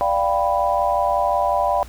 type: chord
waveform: sine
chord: G dominant seventh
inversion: second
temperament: equal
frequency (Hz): 587.3 / 698.5 / 784 / 987.8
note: D5 / F5 / G5 / B5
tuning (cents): 0 / 0 / 0 / 0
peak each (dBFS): -22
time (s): 0.01-1.83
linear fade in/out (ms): 0
effects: added 60 Hz sine -37 dBFS peak until 1.88 s + pink hiss -45 dBFS RMS until 1.88 s